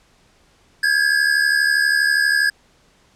square tone pair together, 1621 / 1693.4 Hz, G#6 / G#6, -42 / +33 cents, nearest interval minor second, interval 75 cents, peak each -18 dBFS, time 0.83-2.5 s, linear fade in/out 5 ms, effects pink hiss -56 dBFS RMS until 3.15 s + low-pass 8000 Hz 12 dB/octave

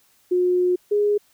sine tone pair in turn, 360.1 / 413.6 Hz, F#4 / G#4, -47 / -7 cents, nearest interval major second, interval 240 cents, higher second, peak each -16 dBFS, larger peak neither, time 0.31-0.76 / 0.91-1.18 s, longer first, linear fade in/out 10 ms, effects white hiss -60 dBFS RMS until 1.33 s

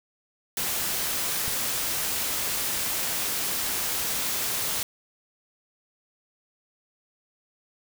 white noise, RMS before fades -28 dBFS, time 0.57-4.83 s, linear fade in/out 2 ms
click, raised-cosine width 5 ms, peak -24 dBFS, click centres 1.48 s
effects none

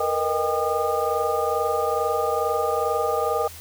sine tone cluster, 460.6 / 482.9 / 622 / 797 / 1217 Hz, A#4 / B4 / D#5 / G5 / D#6, -21 / -39 / -1 / +28 / -39 cents, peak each -27 dBFS, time 0-3.48 s, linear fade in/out 5 ms, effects added 83 Hz sine -44 dBFS peak until 3.6 s + white hiss -42 dBFS RMS until 3.6 s

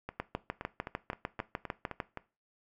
two click trains, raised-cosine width 0.5 ms, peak -18 / -23 dBFS, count 13 / 9, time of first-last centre 0.2-2.002 / 0.09-2.173 s, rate 6.66 / 3.84 Hz, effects noise-tail reverb RT60 0.3 s tail -18 dB re dry

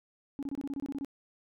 sine tone bursts, 278.2 Hz, C#4, 6 cents sharp, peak -31 dBFS, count 11, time 0.39-1.047 s, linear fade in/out 0 ms, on 37 ms, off 25 ms, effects tanh soft clip ceiling -30 dBFS

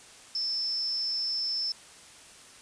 sine tone with amplitude modulation, 5274 Hz, E8, in tune, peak -25 dBFS, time 0.35-1.72 s, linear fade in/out 2 ms, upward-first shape sine, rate 286 Hz, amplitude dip 60%, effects white hiss -51 dBFS RMS until 2.61 s + resampled to 22050 Hz

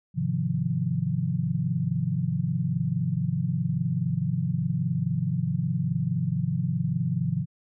sine chord, F minor seventh, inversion first, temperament equal, 103.83 / 130.81 / 155.56 / 174.61 Hz, Ab2 / C3 / Eb3 / F3, 0 / 0 / 0 / 0 cents, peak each -34 / -28 / -29 / -28 dBFS, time 0.14-7.46 s, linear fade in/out 50 ms, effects none

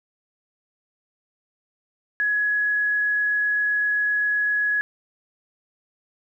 sine tone with frequency modulation, 1681 Hz, G#6, 20 cents sharp, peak -19 dBFS, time 2.2-4.81 s, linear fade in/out 0 ms, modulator 27.7 Hz, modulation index 0.22, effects 10-bit

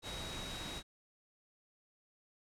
sine tone in noise, 3812 Hz, A#7, 38 cents sharp, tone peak -46 dBFS, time 0.02-0.83 s, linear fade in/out 50 ms, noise pink, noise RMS -44 dBFS, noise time 0.02-0.83 s, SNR -5 dB, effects low-pass 9000 Hz 12 dB/octave

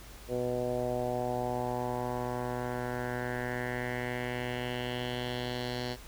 10% pulse tone with low-pass filter sweep, 123.47 Hz, B2, in tune, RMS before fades -34 dBFS, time 0.28-5.97 s, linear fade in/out 50 ms, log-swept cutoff 510 to 4500 Hz, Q 3, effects added 50 Hz sine -49 dBFS peak until 6.07 s + pink hiss -51 dBFS RMS until 6.07 s

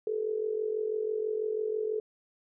sine tone with amplitude modulation, 433.1 Hz, A4, 27 cents flat, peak -25 dBFS, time 0.07-2 s, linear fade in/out 2 ms, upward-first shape sine, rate 46.1 Hz, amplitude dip 75%, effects none

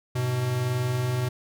square tone pair together, 104.02 / 125.2 Hz, G#2 / B2, +3 / +24 cents, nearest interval minor third, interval 321 cents, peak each -34 / -25 dBFS, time 0.15-1.29 s, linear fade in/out 10 ms, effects none

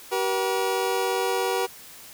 25% pulse tone pair together, 382.9 / 480 Hz, G4 / B4, -41 / -49 cents, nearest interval major third, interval 392 cents, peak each -22 dBFS, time 0.11-1.67 s, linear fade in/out 20 ms, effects white hiss -45 dBFS RMS until 2.13 s

